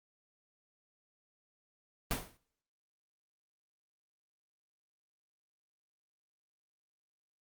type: noise with exponential decay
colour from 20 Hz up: pink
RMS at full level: -30 dBFS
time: 2.11-2.37 s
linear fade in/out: 1 ms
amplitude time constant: 56 ms
effects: noise-tail reverb RT60 0.7 s tail -25 dB re dry + Opus 32 kbps